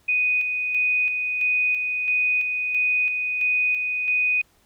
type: tone with tremolo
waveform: sine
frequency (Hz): 2489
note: D#7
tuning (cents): 0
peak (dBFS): -18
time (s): 0.08-4.42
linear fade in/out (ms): 10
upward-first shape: square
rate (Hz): 1.5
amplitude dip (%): 40
effects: pink hiss -61 dBFS RMS until 4.65 s